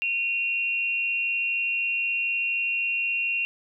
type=tone pair together; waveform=sine; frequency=2471 / 2752 Hz; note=D#7 / F7; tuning=-13 / -26 cents; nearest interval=major second; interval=187 cents; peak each=-31 / -24 dBFS; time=0.02-3.45 s; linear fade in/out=0 ms; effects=none